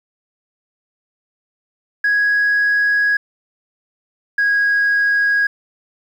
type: tone pair in turn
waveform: sine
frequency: 1661.2 / 1647.8 Hz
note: G#6 / G#6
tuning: 0 / -14 cents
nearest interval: unison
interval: 14 cents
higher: first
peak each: -11 / -11 dBFS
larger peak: neither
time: 2.04-3.17 / 4.38-5.47 s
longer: first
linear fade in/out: 5 ms
effects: tanh soft clip ceiling -10 dBFS + 8-bit